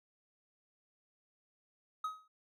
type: tone with exponential decay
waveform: triangle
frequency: 1266 Hz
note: D#6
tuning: 30 cents sharp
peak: -30 dBFS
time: 2.04-2.28 s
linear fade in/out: 5 ms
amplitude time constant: 52 ms
effects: none